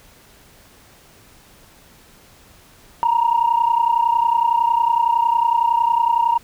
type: tone pair together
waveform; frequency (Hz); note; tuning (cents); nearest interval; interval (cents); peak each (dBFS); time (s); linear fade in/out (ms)
sine; 922.1 / 953; A#5 / A#5; -19 / +38; minor second; 57; -16; 3.03-6.38; 0
effects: tanh soft clip ceiling -8 dBFS + pink hiss -49 dBFS RMS until 6.43 s